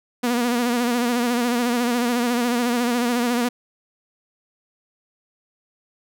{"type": "tone with vibrato", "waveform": "sawtooth", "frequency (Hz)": 241.1, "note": "B3", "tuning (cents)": -41, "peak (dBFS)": -15, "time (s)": [0.23, 3.49], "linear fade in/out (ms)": 10, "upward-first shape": "sine", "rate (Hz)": 14, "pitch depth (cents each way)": 55, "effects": []}